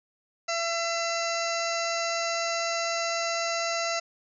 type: harmonic tone with a mistuned harmonic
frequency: 673 Hz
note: E5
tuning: 36 cents sharp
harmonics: 1 / 2 / 3 / 4 / 6 / 7 / 8 / 9 / 10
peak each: -30 / -33 / -35 / -36 / -38 / -38 / -39 / -40 / -40 dBFS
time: 0.48-4 s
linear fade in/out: 10 ms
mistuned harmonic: 9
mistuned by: +57 cents
effects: none